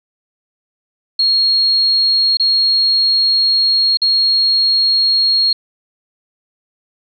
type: tone with dropouts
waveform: sine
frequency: 4275 Hz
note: C8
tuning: 36 cents sharp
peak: -10 dBFS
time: 1.19-5.53 s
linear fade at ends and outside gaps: 5 ms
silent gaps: 2.371-2.397 / 3.972-4.017 s
effects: none